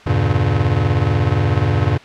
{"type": "chord", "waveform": "square", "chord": "E diminished seventh", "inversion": "none", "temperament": "just", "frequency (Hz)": [82.41, 98.89, 118.67, 142.4], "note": ["E2", "G2", "Bb2", "Db3"], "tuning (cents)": [0, 16, 31, 47], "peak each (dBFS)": [-23, -18, -20, -21], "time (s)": [0.06, 1.98], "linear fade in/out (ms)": 10, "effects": ["white hiss -41 dBFS RMS until 2.04 s", "low-pass 3000 Hz 12 dB/octave"]}